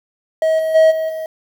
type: tone with level steps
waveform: triangle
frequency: 638 Hz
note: D#5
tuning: 43 cents sharp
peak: -10 / -14 / -5 / -15 / -20 dBFS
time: 0.42-1.26 s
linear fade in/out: 2 ms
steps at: 0.58 / 0.74 / 0.9 / 1.08 s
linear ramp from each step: 20 ms
effects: 7-bit